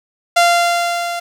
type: tone with level ramp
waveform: sawtooth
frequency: 692 Hz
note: F5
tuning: 16 cents flat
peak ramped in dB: -4 to -17 dBFS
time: 0.36-1.2 s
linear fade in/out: 10 ms
effects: low-pass 10000 Hz 12 dB/octave + 7-bit